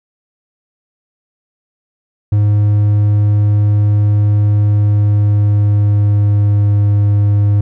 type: tone with pitch glide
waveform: triangle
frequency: 103.83 to 102.52 Hz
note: G#2 to G#2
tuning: 0 to -22 cents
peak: -6 dBFS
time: 2.32-7.61 s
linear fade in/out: 5 ms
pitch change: -22 cents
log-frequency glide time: 4.61-6.81 s
effects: none